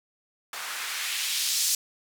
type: noise with band-pass filter sweep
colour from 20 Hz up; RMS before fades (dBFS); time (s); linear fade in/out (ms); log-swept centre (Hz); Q
blue; -29; 0.53-1.75; 2; 990 to 5900; 1.2
effects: none

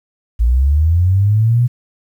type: linear sweep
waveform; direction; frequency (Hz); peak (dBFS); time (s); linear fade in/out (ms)
sine; up; 54.6 to 124.4; -9; 0.39-1.68; 20
effects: 8-bit

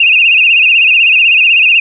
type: tone with vibrato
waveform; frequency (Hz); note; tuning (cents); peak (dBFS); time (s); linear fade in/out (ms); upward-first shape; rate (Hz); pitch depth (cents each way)
sine; 2637; E7; 0; -4; 0-1.8; 5; sine; 16; 110
effects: none

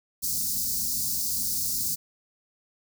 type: band-stop noise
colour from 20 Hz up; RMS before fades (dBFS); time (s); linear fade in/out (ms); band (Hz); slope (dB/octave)
white; -28; 0.22-1.96; 20; 260 to 4500; 48
effects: none

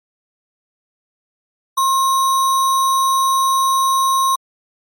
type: tone with sample-and-hold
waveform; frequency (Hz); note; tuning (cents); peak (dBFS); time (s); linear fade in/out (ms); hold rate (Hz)
sine; 1070; C6; +38; -12; 1.77-4.36; 10; 4900
effects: MP3 64 kbps

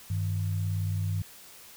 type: tone pair together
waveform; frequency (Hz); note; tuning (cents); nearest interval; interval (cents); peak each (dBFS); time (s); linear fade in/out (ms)
sine; 99 / 157.26; G2 / D#3; +18 / +19; minor sixth; 801; -27 / -35; 0.1-1.22; 5
effects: white hiss -50 dBFS RMS until 1.76 s

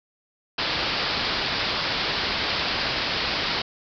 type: low-pass noise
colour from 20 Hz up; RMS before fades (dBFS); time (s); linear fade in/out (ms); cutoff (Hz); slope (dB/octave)
white; -26; 0.58-3.62; 5; 5100; 96
effects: none

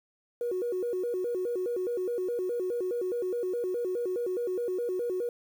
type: tone with vibrato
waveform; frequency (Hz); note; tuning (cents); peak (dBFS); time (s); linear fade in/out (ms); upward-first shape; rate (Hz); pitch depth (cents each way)
sine; 420; G#4; +19; -27; 0.41-5.29; 2; square; 4.8; 230
effects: tanh soft clip ceiling -24 dBFS + 9-bit

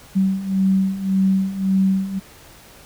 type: beating tone pair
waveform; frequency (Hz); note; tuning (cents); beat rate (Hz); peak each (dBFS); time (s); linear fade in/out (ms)
sine; 190.4 / 192.2; F#3 / G3; +50 / -34; 1.8; -21 / -17; 0.15-2.2; 20
effects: pink hiss -45 dBFS RMS until 2.85 s

